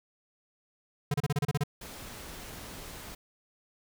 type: tone bursts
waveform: square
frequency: 144.8 Hz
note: D3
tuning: 24 cents flat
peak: -26 dBFS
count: 9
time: 1.11-1.637 s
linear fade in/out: 5 ms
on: 31 ms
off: 31 ms
type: noise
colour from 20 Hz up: pink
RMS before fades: -44 dBFS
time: 1.81-3.15 s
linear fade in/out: 5 ms
effects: none